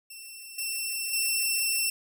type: tone with level steps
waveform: 10% pulse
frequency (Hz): 2694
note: E7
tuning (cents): +37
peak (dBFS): -33 / -21 / -16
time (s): 0.1-1.9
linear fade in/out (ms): 5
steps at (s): 0.58 / 1.13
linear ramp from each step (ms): 5
effects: none